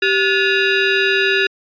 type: ring-modulated tone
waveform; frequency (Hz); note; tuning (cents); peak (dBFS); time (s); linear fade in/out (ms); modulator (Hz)
20% pulse; 1054; C6; +12; -5; 0.02-1.47; 5; 665
effects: resampled to 11025 Hz